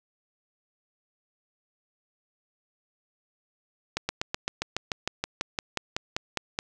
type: slowing click train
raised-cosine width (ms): 0.2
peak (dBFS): -10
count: 17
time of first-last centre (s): 3.97-6.589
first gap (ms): 120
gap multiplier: 1.04
effects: none